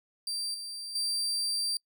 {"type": "tone with level steps", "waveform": "35% pulse", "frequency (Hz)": 4699, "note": "D8", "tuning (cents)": 0, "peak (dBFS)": [-30, -36, -27], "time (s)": [0.27, 1.77], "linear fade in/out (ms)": 2, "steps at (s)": [0.54, 0.95], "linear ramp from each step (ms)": 5, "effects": ["noise-tail reverb RT60 0.1 s tail -26 dB re dry"]}